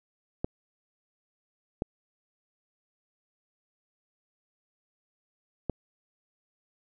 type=clicks; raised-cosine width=2 ms; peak=-15 dBFS; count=3; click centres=0.445 / 1.821 / 5.697 s; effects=none